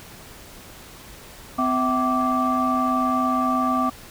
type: tone cluster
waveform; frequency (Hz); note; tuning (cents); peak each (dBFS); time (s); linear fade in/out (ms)
sine; 255.2 / 654 / 760 / 1168; C4 / E5 / F#5 / D6; -43 / -14 / +46 / -10; -22 / -28 / -27 / -21; 1.58-3.9; 10
effects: tanh soft clip ceiling -11 dBFS + pink hiss -43 dBFS RMS until 4.1 s